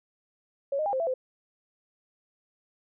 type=tone with pitch steps; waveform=sine; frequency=555 / 617 / 807 / 525 / 666 / 515 Hz; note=C#5 / D#5 / G#5 / C5 / E5 / C5; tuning=+2 / -15 / -50 / +6 / +18 / -28 cents; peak=-25 dBFS; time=0.72-1.14 s; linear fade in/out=5 ms; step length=70 ms; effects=none